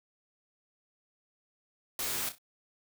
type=noise with echo; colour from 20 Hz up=white; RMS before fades=-34 dBFS; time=1.99-2.29 s; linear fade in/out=2 ms; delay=31 ms; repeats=3; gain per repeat=-10 dB; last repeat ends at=2.383 s; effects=none